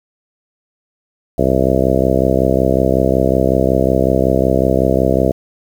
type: harmonic tone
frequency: 65.41 Hz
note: C2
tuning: in tune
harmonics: 1 / 2 / 3 / 4 / 5 / 6 / 7 / 8 / 9 / 10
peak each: -20 / -20 / -20 / -20 / -20 / -20 / -20 / -20 / -20 / -20 dBFS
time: 1.38-5.32 s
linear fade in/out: 5 ms
effects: 7-bit